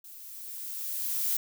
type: noise with level ramp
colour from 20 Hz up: violet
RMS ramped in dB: -48 to -27 dBFS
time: 0.04-1.37 s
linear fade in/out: 5 ms
effects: none